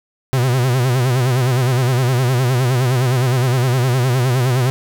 45% pulse tone with vibrato, 126.6 Hz, B2, 43 cents sharp, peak -13 dBFS, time 0.33-4.7 s, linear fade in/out 0 ms, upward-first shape sine, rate 9.7 Hz, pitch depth 100 cents each way, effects none

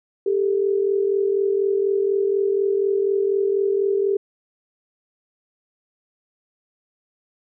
sine tone pair together, 394.7 / 438.8 Hz, G4 / A4, +12 / -5 cents, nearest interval major second, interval 183 cents, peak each -18 / -24 dBFS, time 0.26-4.17 s, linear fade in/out 5 ms, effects none

